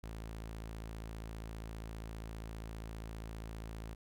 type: tone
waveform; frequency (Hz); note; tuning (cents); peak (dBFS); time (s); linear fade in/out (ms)
sawtooth; 55; A1; 0; -39; 0.03-3.95; 10
effects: none